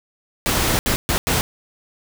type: noise bursts at uneven times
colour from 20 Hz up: pink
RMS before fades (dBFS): -19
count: 4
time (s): 0.46-0.79 / 0.86-0.96 / 1.09-1.18 / 1.27-1.41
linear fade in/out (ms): 0
effects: none